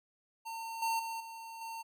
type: tone with level steps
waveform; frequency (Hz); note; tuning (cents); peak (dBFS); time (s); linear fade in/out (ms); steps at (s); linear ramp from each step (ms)
square; 908; A#5; -46; -40 / -31 / -38 / -45 / -41; 0.45-1.83; 20; 0.82 / 0.99 / 1.2 / 1.61; 5
effects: none